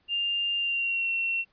sine tone with pitch glide, 2800 to 2720 Hz, F7 to F7, +4 to -46 cents, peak -25 dBFS, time 0.08-1.45 s, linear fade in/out 50 ms, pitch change -50 cents, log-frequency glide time 0.57-1.1 s, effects pink hiss -68 dBFS RMS until 1.52 s + resampled to 11025 Hz

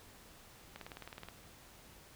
click train, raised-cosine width 0.3 ms, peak -30 dBFS, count 11, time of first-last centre 0.76-1.286 s, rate 19 Hz, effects pink hiss -58 dBFS RMS until 2.15 s

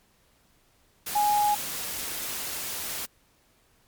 sine tone in noise, 830.6 Hz, G#5, in tune, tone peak -20 dBFS, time 1.15-1.55 s, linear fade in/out 10 ms, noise white, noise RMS -33 dBFS, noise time 1.06-3.06 s, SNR +10 dB, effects pink hiss -64 dBFS RMS until 3.87 s + MP3 96 kbps

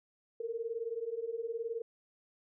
sine beating tone pair, 447.8 / 466.8 Hz, A4 / A#4, +30 / +2 cents, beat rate 19 Hz, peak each -39 / -37 dBFS, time 0.4-1.82 s, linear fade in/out 5 ms, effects none

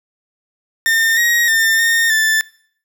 40% pulse tone with pitch steps, 1811 / 1889 / 1801 / 1833 / 1760 Hz, A6 / A#6 / A6 / A#6 / A6, +49 / +22 / +40 / -30 / 0 cents, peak -11 dBFS, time 0.86-2.41 s, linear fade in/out 0 ms, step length 310 ms, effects noise-tail reverb RT60 0.6 s tail -23 dB re dry

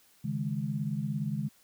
sine chord, C# suspended second, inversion none, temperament just, 138.59 / 155.92 / 207.9 Hz, C#3 / D#3 / G#3, 0 / +4 / +2 cents, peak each -34 dBFS, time 0.24-1.49 s, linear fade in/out 10 ms, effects white hiss -63 dBFS RMS until 1.63 s

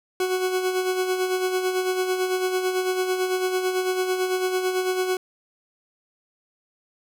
40% pulse tone with tremolo, 370 Hz, F#4, in tune, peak -19 dBFS, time 0.2-5.17 s, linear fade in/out 2 ms, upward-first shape sine, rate 9 Hz, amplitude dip 50%, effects none

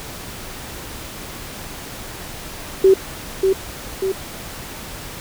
sine tone with echo, 383.2 Hz, G4, 39 cents flat, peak -7 dBFS, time 2.84-2.94 s, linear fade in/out 5 ms, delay 590 ms, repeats 2, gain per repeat -5 dB, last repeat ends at 4.12 s, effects pink hiss -33 dBFS RMS until 5.2 s

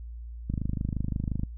click train, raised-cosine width 5 ms, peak -17 dBFS, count 25, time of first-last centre 0.5-1.434 s, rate 25.7 Hz, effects noise-tail reverb RT60 0.1 s tail -25 dB re dry + added 58 Hz sine -37 dBFS peak until 1.57 s

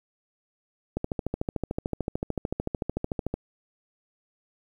click train, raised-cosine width 2 ms, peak -14 dBFS, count 33, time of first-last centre 0.97-3.34 s, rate 13.5 Hz, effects 9-bit

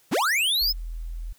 square linear sweep, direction up, 103.83 to 5274 Hz, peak -21 dBFS, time 0.11-0.73 s, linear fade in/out 20 ms
sine tone, 41.2 Hz, E1, in tune, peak -30 dBFS, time 0.61-1.33 s, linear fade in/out 10 ms
effects white hiss -60 dBFS RMS until 1.38 s

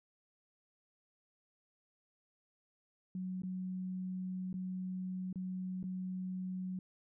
sine tone with dropouts, 185 Hz, F#3, in tune, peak -37 dBFS, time 3.15-6.79 s, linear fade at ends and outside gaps 2 ms, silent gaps 3.42-3.434 / 4.529-4.54 / 5.328-5.357 / 5.829-5.839 s, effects none

